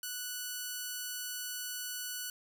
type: tone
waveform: 5% pulse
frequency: 1480 Hz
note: F#6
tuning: in tune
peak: -26 dBFS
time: 0.03-2.3 s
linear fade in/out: 2 ms
effects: none